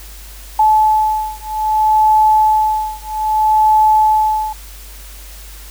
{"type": "beating tone pair", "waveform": "sine", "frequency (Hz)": [863, 863.62], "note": ["A5", "A5"], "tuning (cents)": [-34, -33], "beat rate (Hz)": 0.62, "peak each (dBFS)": -13, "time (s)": [0.59, 4.53], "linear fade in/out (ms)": 5, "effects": ["added 50 Hz sine -33 dBFS peak until 5.7 s", "white hiss -38 dBFS RMS until 5.7 s"]}